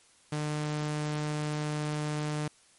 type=tone; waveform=sawtooth; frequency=150.5 Hz; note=D3; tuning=43 cents sharp; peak=-26 dBFS; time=0.32-2.48 s; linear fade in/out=5 ms; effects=white hiss -61 dBFS RMS until 2.78 s + MP3 48 kbps